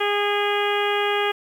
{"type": "harmonic tone", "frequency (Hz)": 410, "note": "G#4", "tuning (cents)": -22, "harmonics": [1, 2, 3, 4, 5, 6, 7, 8], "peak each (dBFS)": [-23, -26, -28, -29, -30, -31, -31, -32], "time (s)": [0, 1.32], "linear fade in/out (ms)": 10, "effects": ["8-bit"]}